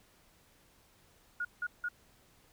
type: tone bursts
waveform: sine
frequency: 1441 Hz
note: F#6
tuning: 46 cents flat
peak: -32 dBFS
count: 3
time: 1.4-1.887 s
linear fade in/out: 5 ms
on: 49 ms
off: 170 ms
effects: pink hiss -65 dBFS RMS until 2.52 s